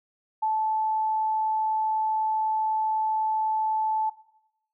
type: tone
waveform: sine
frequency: 872 Hz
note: A5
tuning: 16 cents flat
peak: -22 dBFS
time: 0.42-4.1 s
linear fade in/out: 10 ms
effects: noise-tail reverb RT60 0.9 s tail -19 dB re dry